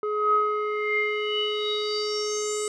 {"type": "tone with low-pass filter sweep", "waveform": "square", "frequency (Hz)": 421.8, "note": "G#4", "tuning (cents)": 27, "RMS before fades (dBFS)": -26, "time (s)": [0.03, 2.68], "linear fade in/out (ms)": 2, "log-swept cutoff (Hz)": [1000, 8200], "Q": 9.2, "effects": []}